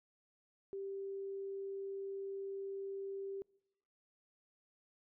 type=tone; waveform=sine; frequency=392 Hz; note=G4; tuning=in tune; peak=-40 dBFS; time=0.73-3.42 s; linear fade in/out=0 ms; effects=noise-tail reverb RT60 0.9 s tail -26 dB re dry